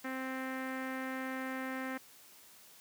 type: tone with low-pass filter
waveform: sawtooth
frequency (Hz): 261.6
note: C4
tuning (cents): 0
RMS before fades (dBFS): -39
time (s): 0.04-1.98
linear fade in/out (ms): 10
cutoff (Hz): 1900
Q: 3.4
effects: white hiss -58 dBFS RMS until 2.8 s + high-pass 100 Hz 12 dB/octave